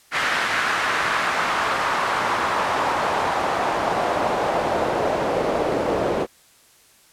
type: noise with band-pass filter sweep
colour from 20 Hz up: pink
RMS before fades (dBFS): -22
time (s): 0.11-6.27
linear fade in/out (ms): 50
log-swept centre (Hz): 1700 to 470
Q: 1.6
effects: white hiss -54 dBFS RMS until 7.12 s + low-pass 12000 Hz 12 dB/octave